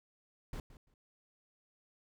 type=noise with echo; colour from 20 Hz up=brown; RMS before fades=-41 dBFS; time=0.53-0.6 s; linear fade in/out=2 ms; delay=170 ms; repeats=2; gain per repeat=-15 dB; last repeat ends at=0.94 s; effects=none